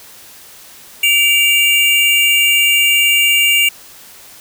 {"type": "tone pair together", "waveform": "square", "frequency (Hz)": [2313, 2797], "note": ["D7", "F7"], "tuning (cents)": [-27, 2], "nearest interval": "minor third", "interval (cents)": 329, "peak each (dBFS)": [-14, -12], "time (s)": [1.03, 3.69], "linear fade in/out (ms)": 5, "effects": ["white hiss -39 dBFS RMS until 4.4 s"]}